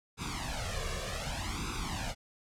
pink noise with flanger, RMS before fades -36 dBFS, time 0.17-2.15 s, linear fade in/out 50 ms, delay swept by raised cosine 0.8 to 1.79 ms, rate 0.66 Hz, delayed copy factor +0.9, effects low-pass 8000 Hz 12 dB/octave

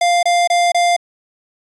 square tone bursts, 698.5 Hz, F5, in tune, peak -12 dBFS, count 4, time 0.01-0.965 s, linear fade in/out 5 ms, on 220 ms, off 25 ms, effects resampled to 22050 Hz

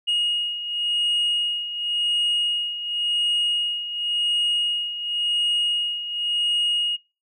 sine beating tone pair, 2872 / 2872.92 Hz, F7 / F7, +48 / +48 cents, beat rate 0.92 Hz, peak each -25 / -20 dBFS, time 0.07-6.97 s, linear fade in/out 20 ms, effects noise-tail reverb RT60 0.3 s tail -23 dB re dry + tanh soft clip ceiling -17 dBFS

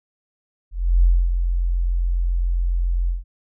sine tone with ADSR envelope, 43.65 Hz, F1, in tune, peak -10 dBFS, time 0.71-3.24 s, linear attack 320 ms, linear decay 260 ms, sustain -7 dB, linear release 150 ms, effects none

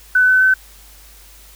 sine tone with pitch steps, 1503 / 1514.3 / 1525.7 Hz, F#6 / F#6 / G6, +27 / +40 / -47 cents, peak -9 dBFS, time 0.15-0.54 s, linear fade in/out 5 ms, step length 130 ms, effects added 50 Hz sine -44 dBFS peak until 1.55 s + white hiss -45 dBFS RMS until 1.55 s

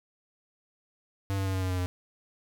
square tone with pitch steps, 98.1 / 96.75 / 95.42 / 94.1 / 92.81 / 91.53 / 90.27 Hz, G2 / G2 / G2 / F#2 / F#2 / F#2 / F#2, +2 / -22 / -46 / +30 / +6 / -18 / -42 cents, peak -28 dBFS, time 1.3-1.86 s, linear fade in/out 0 ms, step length 80 ms, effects none

